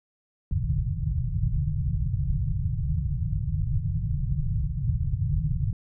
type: low-pass noise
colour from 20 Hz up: white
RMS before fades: -26 dBFS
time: 0.51-5.73 s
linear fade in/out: 2 ms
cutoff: 160 Hz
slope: 96 dB/octave
effects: none